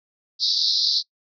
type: band-pass noise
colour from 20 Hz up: white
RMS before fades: -21 dBFS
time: 0.39-1.03 s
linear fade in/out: 50 ms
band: 3800 to 5200 Hz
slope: 96 dB/octave
effects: noise-tail reverb RT60 0.1 s tail -24 dB re dry